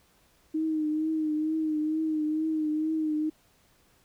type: tone with vibrato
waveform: sine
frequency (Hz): 311.1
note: D#4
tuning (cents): 0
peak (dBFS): -25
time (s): 0.54-3.3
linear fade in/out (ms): 10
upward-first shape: triangle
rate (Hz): 2.2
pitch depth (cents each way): 46
effects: pink hiss -64 dBFS RMS until 4.04 s